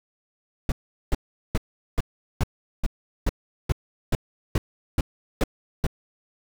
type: noise bursts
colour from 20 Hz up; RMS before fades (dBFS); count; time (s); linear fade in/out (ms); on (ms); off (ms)
brown; -20; 13; 0.69-5.867; 2; 29; 400
effects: none